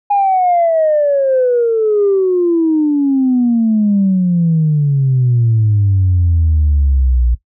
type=exponential sweep; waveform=sine; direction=down; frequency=823 to 58 Hz; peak=-8 dBFS; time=0.1-7.35 s; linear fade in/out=10 ms; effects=noise-tail reverb RT60 0.1 s tail -17 dB re dry + tanh soft clip ceiling -5 dBFS